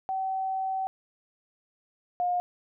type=tone pair in turn; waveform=sine; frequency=764 / 713.2 Hz; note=G5 / F5; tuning=-45 / +36 cents; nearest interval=minor second; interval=119 cents; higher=first; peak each=-27 / -24 dBFS; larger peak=second; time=0.09-0.87 / 2.2-2.4 s; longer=first; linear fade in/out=0 ms; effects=none